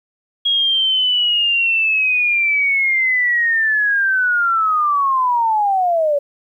sine linear sweep, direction down, 3300 to 559 Hz, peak -13 dBFS, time 0.45-6.19 s, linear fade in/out 10 ms, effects 9-bit

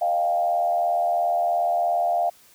sine tone with frequency modulation, 698.5 Hz, F5, in tune, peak -19 dBFS, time 0.01-2.3 s, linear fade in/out 10 ms, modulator 82.9 Hz, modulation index 0.79, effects white hiss -54 dBFS RMS until 2.54 s

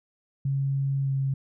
sine tone with pitch glide, 137.3 to 135.64 Hz, C#3 to C#3, -16 to -37 cents, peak -23 dBFS, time 0.45-1.34 s, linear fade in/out 5 ms, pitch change -21 cents, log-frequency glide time 1.03-1.1 s, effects none

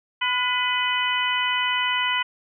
harmonic tone with a mistuned harmonic, 500 Hz, B4, 21 cents sharp, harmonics 2 / 3 / 4 / 5 / 6, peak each -26 / -29 / -26 / -29 / -26 dBFS, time 0.21-2.23 s, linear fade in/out 10 ms, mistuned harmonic 3, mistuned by -46 cents, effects none

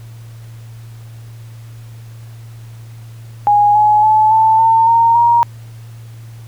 sine tone with pitch steps, 826 / 844.3 / 863.1 / 882.2 / 901.8 / 921.8 / 942.3 Hz, G#5 / G#5 / A5 / A5 / A5 / A#5 / A#5, -10 / +28 / -34 / +4 / +42 / -20 / +18 cents, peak -7 dBFS, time 3.47-5.43 s, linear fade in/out 0 ms, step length 280 ms, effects added 114 Hz sine -31 dBFS peak until 6.47 s + pink hiss -47 dBFS RMS until 6.47 s

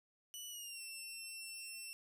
15% pulse tone with pitch glide, 2960 to 2699 Hz, F#7 to E7, 0 to +40 cents, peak -39 dBFS, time 0.34-1.93 s, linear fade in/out 0 ms, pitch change -160 cents, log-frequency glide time 0.49-0.82 s, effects none

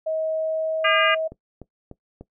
sine tone with pitch glide, 635 to 639.4 Hz, D#5 to D#5, +35 to +47 cents, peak -22 dBFS, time 0.06-1.28 s, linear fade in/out 10 ms, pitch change +12 cents, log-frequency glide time 0.33-1.06 s
harmonic tone, 404.9 Hz, G#4, 44 cents flat, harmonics 3 / 4 / 5 / 6 / 7, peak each -22 / -23 / -24 / -25 / -25 dBFS, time 0.84-1.15 s, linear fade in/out 10 ms
click train, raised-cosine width 2 ms, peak -25 dBFS, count 4, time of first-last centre 1.32-2.21 s, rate 3.37 Hz
effects noise-tail reverb RT60 0.1 s tail -18 dB re dry

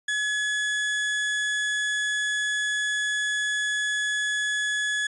35% pulse tone, 1697 Hz, G#6, 37 cents sharp, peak -22 dBFS, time 0.08-5.07 s, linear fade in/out 5 ms, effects resampled to 24000 Hz

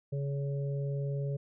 harmonic tone, 140 Hz, C#3, 18 cents sharp, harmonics 1 / 3 / 4, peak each -31 / -41 / -43 dBFS, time 0.12-1.37 s, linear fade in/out 10 ms, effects none

